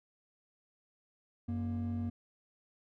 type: tone pair together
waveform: triangle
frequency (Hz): 93.5 / 235.6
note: F#2 / A#3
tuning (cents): +19 / +19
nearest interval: octave + major third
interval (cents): 1600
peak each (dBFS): -33 / -33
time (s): 1.48-2.1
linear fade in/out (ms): 10
effects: tanh soft clip ceiling -27 dBFS